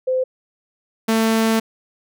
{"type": "tone pair in turn", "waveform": ["sine", "sawtooth"], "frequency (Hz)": [515, 223.4], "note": ["C5", "A3"], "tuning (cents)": [-28, 27], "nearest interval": "octave + major second", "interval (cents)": 1445, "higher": "first", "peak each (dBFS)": [-16, -11], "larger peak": "second", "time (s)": [[0.07, 0.24], [1.08, 1.6]], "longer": "second", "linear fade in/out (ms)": 10, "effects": []}